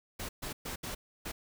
pink noise bursts at uneven times, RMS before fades -39 dBFS, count 5, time 0.19-0.29 / 0.42-0.53 / 0.65-0.76 / 0.83-0.95 / 1.25-1.32 s, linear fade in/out 10 ms, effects none

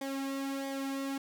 sawtooth tone with flanger, 272.8 Hz, C#4, 28 cents flat, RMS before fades -36 dBFS, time 0.01-1.18 s, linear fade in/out 5 ms, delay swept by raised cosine 0.72 to 2.42 ms, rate 1.5 Hz, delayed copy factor -0.65, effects none

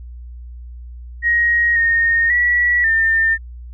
sine tone with pitch steps, 1884 / 1845 / 1939 / 1803 Hz, A#6 / A#6 / B6 / A6, +18 / -18 / -32 / +42 cents, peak -12 dBFS, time 1.22-3.38 s, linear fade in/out 50 ms, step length 540 ms, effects added 60 Hz sine -31 dBFS peak until 3.73 s

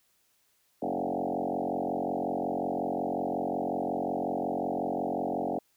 sine tone with frequency modulation, 499.8 Hz, B4, 21 cents sharp, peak -28 dBFS, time 0.82-5.59 s, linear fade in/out 5 ms, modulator 45.5 Hz, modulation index 6.3, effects white hiss -70 dBFS RMS until 5.76 s

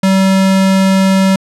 square tone, 191.7 Hz, G3, 38 cents flat, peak -8 dBFS, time 0.03-1.36 s, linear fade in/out 5 ms, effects low-pass 10000 Hz 12 dB/octave

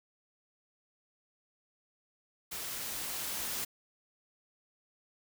white noise with level ramp, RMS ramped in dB -40 to -36 dBFS, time 2.51-3.65 s, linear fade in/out 10 ms, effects none

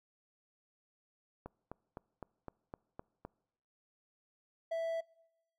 click train, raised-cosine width 1 ms, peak -30 dBFS, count 8, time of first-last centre 1.46-3.25 s, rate 3.91 Hz
triangle tone, 659.3 Hz, E5, in tune, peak -31 dBFS, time 4.71-5.01 s, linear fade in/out 10 ms
effects noise-tail reverb RT60 0.9 s tail -25 dB re dry

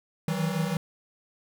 square tone cluster, 158.5 / 164.6 / 189.4 Hz, D#3 / E3 / F#3, +32 / -2 / +41 cents, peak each -31 dBFS, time 0.28-0.77 s, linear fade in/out 2 ms, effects none

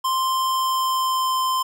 square tone with pitch glide, 1046.5 to 1038.1 Hz, C6 to C6, 0 to -14 cents, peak -20 dBFS, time 0.04-1.63 s, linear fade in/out 10 ms, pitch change -14 cents, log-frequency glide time 0.5-1.36 s, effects none

